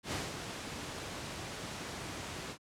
pink noise with ADSR envelope, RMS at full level -35 dBFS, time 0.03-2.58 s, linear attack 94 ms, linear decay 200 ms, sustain -6 dB, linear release 74 ms, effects high-pass 80 Hz 12 dB/octave + low-pass 8000 Hz 12 dB/octave

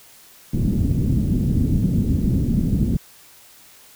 white low-pass noise, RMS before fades -19 dBFS, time 0.53-2.97 s, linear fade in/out 5 ms, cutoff 230 Hz, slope 24 dB/octave, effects white hiss -48 dBFS RMS until 3.95 s

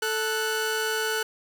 sawtooth tone pair together, 440 / 1481.4 Hz, A4 / F#6, 0 / +2 cents, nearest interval octave + major sixth, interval 2102 cents, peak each -24 dBFS, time 0.02-1.23 s, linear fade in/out 5 ms, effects none

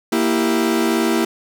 40% pulse chord, E diminished, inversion second, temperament equal, 233.1 / 329.6 / 392 Hz, Bb3 / E4 / G4, 0 / 0 / 0 cents, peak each -19 / -18 / -21 dBFS, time 0.12-1.25 s, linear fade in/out 5 ms, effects none

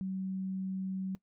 sine tone, 189.6 Hz, F#3, 43 cents sharp, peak -33 dBFS, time 0.01-1.15 s, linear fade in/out 0 ms, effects noise-tail reverb RT60 0.1 s tail -19 dB re dry

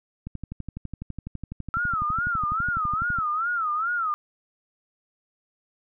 click train, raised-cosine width 5 ms, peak -21 dBFS, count 36, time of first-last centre 0.27-3.187 s, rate 12 Hz
sine tone with vibrato, 1318.5 Hz, E6, in tune, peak -23 dBFS, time 1.74-4.14 s, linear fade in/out 0 ms, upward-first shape sine, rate 2.4 Hz, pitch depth 160 cents each way
effects none

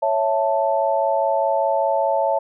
sine chord, A major, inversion first, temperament equal, 554.4 / 659.3 / 880 Hz, C#5 / E5 / A5, 0 / 0 / 0 cents, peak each -21 dBFS, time 0.02-2.39 s, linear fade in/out 10 ms, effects none

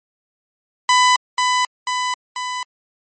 sawtooth tone with echo, 999 Hz, B5, 20 cents sharp, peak -7 dBFS, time 0.89-1.16 s, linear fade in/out 2 ms, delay 490 ms, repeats 3, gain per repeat -4 dB, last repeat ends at 2.63 s, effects MP3 32 kbps

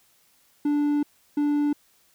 triangle tone bursts at uneven times, 292.5 Hz, D4, 7 cents flat, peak -18 dBFS, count 2, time 0.65-1.03 / 1.37-1.73 s, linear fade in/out 5 ms, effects white hiss -62 dBFS RMS until 2.14 s

